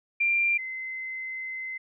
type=tone pair in turn; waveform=sine; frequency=2378 / 2058 Hz; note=D7 / C7; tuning=+21 / -29 cents; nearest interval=minor third; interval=250 cents; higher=first; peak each=-21 / -32 dBFS; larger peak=first; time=0.2-0.58 / 0.58-1.78 s; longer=second; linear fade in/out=10 ms; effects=none